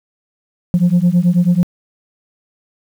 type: beating tone pair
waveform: sine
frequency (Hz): 171.7 / 180.9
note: F3 / F#3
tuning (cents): -29 / -39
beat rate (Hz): 9.2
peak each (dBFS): -11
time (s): 0.74-1.63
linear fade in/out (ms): 0
effects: tanh soft clip ceiling -6 dBFS + 7-bit